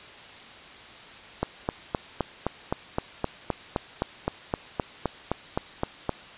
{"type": "click train", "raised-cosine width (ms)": 1, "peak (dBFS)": -10, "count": 19, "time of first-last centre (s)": [1.43, 6.093], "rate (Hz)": 3.86, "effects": ["white hiss -45 dBFS RMS until 6.37 s", "resampled to 8000 Hz"]}